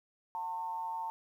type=tone with amplitude modulation; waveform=sine; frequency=903 Hz; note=A5; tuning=45 cents sharp; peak=-32 dBFS; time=0.35-1.1 s; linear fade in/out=0 ms; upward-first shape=sine; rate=168 Hz; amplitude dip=60%; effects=11-bit